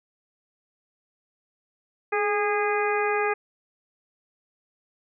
harmonic tone with a mistuned harmonic, 410.1 Hz, G#4, 22 cents flat, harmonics 1 / 2 / 3 / 4 / 5 / 6, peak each -25 / -28 / -30 / -31 / -32 / -33 dBFS, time 2.12-3.34 s, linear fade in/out 10 ms, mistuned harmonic 1, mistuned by +44 cents, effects none

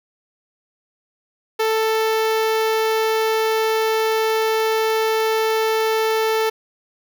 sawtooth tone with notch filter, 441.7 Hz, A4, 7 cents sharp, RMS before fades -19 dBFS, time 1.59-6.5 s, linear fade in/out 10 ms, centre 8200 Hz, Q 1.3, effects none

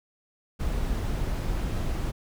brown noise, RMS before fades -28 dBFS, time 0.59-2.12 s, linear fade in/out 20 ms, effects none

